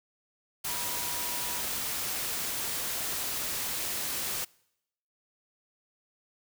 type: tone in noise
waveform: sine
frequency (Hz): 968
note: B5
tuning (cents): -35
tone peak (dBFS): -42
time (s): 0.68-1.62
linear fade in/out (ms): 10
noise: white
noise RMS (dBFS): -33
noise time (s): 0.64-4.45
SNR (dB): -12
effects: noise-tail reverb RT60 0.8 s tail -25 dB re dry